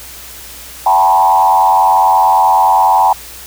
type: tone with frequency modulation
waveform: sine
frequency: 865 Hz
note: A5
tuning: 30 cents flat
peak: -6 dBFS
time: 0.86-3.13 s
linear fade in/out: 5 ms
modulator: 89.5 Hz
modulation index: 1.4
effects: added 60 Hz sine -40 dBFS peak until 3.46 s + white hiss -32 dBFS RMS until 3.46 s